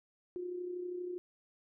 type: tone with amplitude modulation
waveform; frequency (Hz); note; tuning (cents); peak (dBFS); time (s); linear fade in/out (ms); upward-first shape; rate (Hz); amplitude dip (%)
sine; 357.8; F4; +42; -35; 0.36-1.18; 0; sine; 32.5; 50
effects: none